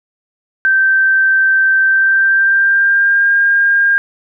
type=tone with pitch glide; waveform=sine; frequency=1557 to 1610 Hz; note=G6 to G6; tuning=-12 to +46 cents; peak=-8 dBFS; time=0.65-3.98 s; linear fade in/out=0 ms; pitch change=+58 cents; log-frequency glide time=1.83-3.32 s; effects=none